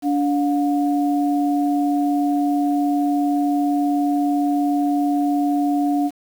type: tone pair together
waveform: sine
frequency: 288.8 / 715.6 Hz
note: D4 / F5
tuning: -29 / +42 cents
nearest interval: octave + major third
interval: 1571 cents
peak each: -17 / -23 dBFS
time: 0.02-6.11 s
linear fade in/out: 50 ms
effects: 7-bit